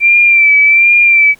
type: tone with vibrato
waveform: sine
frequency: 2349 Hz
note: D7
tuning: in tune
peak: -4 dBFS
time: 0-1.35 s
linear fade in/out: 50 ms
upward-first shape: sine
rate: 1.3 Hz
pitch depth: 44 cents each way
effects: pink hiss -47 dBFS RMS until 1.39 s